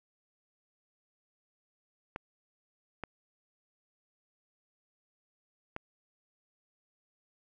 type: clicks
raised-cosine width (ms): 0.5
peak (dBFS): -22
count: 3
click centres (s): 2.161 / 3.037 / 5.764
effects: none